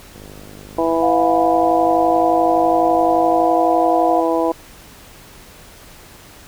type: click train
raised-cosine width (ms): 2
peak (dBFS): -25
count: 168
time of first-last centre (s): 0.16-3.441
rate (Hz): 50.9
type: harmonic tone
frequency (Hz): 164.81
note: E3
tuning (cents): 0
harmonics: 2 / 3 / 4 / 5 / 6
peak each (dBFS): -19 / -20 / -20 / -25 / -23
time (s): 0.78-4.52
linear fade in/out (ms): 5
type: tone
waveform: sine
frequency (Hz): 711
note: F5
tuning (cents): +31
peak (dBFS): -15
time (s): 1.02-4.21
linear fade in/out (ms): 10
effects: pink hiss -42 dBFS RMS until 6.47 s